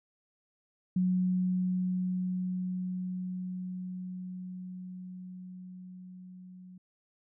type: tone with level ramp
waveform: sine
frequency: 183.1 Hz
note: F#3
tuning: 18 cents flat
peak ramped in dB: -24 to -47 dBFS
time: 0.96-6.78 s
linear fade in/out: 5 ms
effects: none